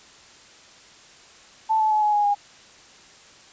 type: tone with pitch steps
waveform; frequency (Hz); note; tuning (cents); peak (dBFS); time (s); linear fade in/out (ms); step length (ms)
sine; 880 / 866.9 / 854 / 841.2 / 828.7 / 816.3; A5 / A5 / G#5 / G#5 / G#5 / G#5; 0 / -26 / +48 / +22 / -4 / -30; -17; 1.69-2.35; 20; 110
effects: white hiss -49 dBFS RMS until 3.52 s + resampled to 16000 Hz